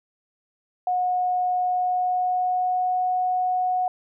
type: tone with pitch glide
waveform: sine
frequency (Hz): 727 to 733.3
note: F#5 to F#5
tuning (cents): -31 to -16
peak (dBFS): -20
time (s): 0.87-3.88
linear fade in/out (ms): 2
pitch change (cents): +15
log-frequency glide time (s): 1.61-3
effects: none